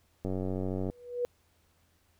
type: click train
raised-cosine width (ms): 2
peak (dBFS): -21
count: 62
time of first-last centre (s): 0.25-0.9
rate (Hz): 93.9
type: tone with exponential growth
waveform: sine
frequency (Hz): 487.1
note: B4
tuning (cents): -24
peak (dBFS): -25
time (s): 0.85-1.25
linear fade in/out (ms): 0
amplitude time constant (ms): 86
effects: added 84 Hz sine -70 dBFS peak until 2.19 s + pink hiss -70 dBFS RMS until 2.19 s